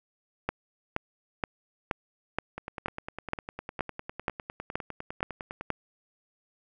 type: two click trains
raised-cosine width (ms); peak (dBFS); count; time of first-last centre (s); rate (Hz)
0.5; -12 / -21; 12 / 31; 0.49-5.703 / 2.58-5.61; 2.11 / 9.9
effects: none